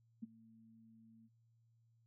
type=tone with ADSR envelope; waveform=sine; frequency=224.4 Hz; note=A3; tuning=34 cents sharp; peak=-40 dBFS; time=0.22-1.29 s; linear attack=14 ms; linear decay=20 ms; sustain=-21 dB; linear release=36 ms; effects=added 115 Hz sine -70 dBFS peak until 2.06 s